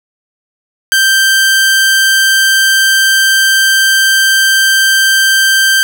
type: tone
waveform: sawtooth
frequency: 1568 Hz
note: G6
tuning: in tune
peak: -3 dBFS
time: 0.92-5.83 s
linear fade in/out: 0 ms
effects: none